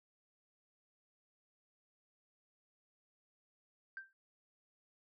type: tone with exponential decay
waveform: sine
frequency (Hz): 1569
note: G6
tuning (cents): +1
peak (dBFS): -39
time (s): 3.97-4.13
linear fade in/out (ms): 1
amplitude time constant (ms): 34
effects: tanh soft clip ceiling -36 dBFS